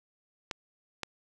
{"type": "clicks", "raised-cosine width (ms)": 0.2, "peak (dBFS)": [-16, -16], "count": 2, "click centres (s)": [0.512, 1.033], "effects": []}